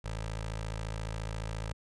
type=tone with notch filter; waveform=15% pulse; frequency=54.4 Hz; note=A1; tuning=19 cents flat; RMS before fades=-37 dBFS; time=0.04-1.73 s; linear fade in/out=10 ms; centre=230 Hz; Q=1; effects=resampled to 22050 Hz